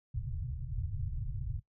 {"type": "low-pass noise", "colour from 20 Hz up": "white", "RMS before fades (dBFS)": -37, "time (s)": [0.14, 1.6], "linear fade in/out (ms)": 10, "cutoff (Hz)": 140, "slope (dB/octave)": 96, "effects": ["noise-tail reverb RT60 0.1 s tail -17 dB re dry"]}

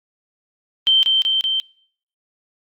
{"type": "tone with echo", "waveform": "sine", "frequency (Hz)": 3120, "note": "G7", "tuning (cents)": -9, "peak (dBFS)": -11, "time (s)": [0.87, 1.03], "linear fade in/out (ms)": 0, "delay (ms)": 190, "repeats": 3, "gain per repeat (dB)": -2, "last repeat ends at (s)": 1.6, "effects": ["noise-tail reverb RT60 0.6 s tail -26 dB re dry", "Opus 32 kbps"]}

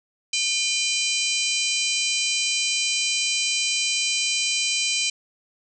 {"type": "harmonic tone with a mistuned harmonic", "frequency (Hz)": 804, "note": "G5", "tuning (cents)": 44, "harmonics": [3, 4, 5, 6, 7, 8, 9, 10], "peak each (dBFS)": [-27, -28, -29, -30, -30, -31, -32, -32], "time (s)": [0.33, 5.1], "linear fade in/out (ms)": 5, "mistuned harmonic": 4, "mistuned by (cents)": -74, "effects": []}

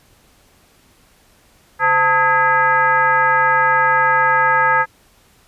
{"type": "tone with frequency modulation", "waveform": "sine", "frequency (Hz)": 1269, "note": "D#6", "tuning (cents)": 34, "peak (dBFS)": -11, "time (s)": [1.79, 4.86], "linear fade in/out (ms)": 50, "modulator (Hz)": 377, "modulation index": 1.5, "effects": ["pink hiss -53 dBFS RMS until 5.47 s", "resampled to 32000 Hz"]}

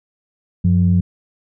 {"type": "tone pair together", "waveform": "sine", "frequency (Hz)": [93.36, 177.1], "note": ["F#2", "F3"], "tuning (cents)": [16, 24], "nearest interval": "major seventh", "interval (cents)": 1108, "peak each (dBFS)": -13, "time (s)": [0.64, 1.01], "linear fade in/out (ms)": 10, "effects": ["tanh soft clip ceiling -4 dBFS"]}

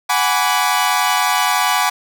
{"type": "chord", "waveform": "sawtooth", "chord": "G# half-diminished seventh", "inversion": "third", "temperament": "equal with one note detuned", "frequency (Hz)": [740, 830.6, 987.8, 1155.1], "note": ["F#5", "G#5", "B5", "D6"], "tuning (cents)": [0, 0, 0, -29], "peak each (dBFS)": -16, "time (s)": [0.09, 1.9], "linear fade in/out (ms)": 10, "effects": []}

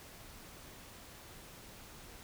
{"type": "silence", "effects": ["pink hiss -53 dBFS RMS until 2.23 s"]}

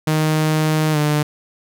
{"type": "tone with pitch glide", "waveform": "sawtooth", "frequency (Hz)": [155.56, 149.65], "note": ["D#3", "D3"], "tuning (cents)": [0, 33], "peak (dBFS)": -11, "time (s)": [0.07, 1.23], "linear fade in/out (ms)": 5, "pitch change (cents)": -67, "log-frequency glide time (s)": [0.92, 0.97], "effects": []}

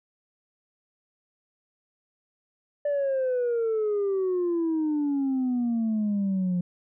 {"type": "exponential sweep", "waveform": "sine", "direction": "down", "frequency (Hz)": [587.3, 175.5], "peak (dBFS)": -21, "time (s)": [2.85, 6.61], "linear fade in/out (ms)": 5, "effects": ["tanh soft clip ceiling -21 dBFS"]}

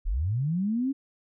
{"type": "linear sweep", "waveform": "sine", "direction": "up", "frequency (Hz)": [31.09, 280], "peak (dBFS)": -24, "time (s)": [0.05, 0.93], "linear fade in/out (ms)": 20, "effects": []}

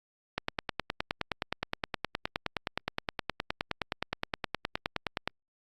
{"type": "click train", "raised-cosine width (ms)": 0.3, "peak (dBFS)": -13, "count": 48, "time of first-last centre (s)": [0.38, 5.276], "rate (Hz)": 9.6, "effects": ["Opus 48 kbps"]}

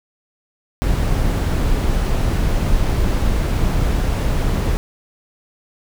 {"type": "noise", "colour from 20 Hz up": "brown", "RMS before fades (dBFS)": -17, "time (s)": [0.82, 4.77], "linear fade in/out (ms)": 0, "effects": []}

